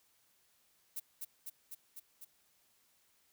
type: noise with echo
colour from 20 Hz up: violet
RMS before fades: -40 dBFS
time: 0.96-1 s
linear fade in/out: 10 ms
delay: 250 ms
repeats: 5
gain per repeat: -2 dB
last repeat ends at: 2.25 s
effects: white hiss -72 dBFS RMS until 3.32 s